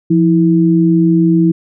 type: tone pair together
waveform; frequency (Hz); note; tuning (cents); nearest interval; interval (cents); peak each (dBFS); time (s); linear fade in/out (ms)
sine; 172.43 / 325.5; F3 / E4; -22 / -22; major seventh; 1100; -10; 0.1-1.52; 10
effects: none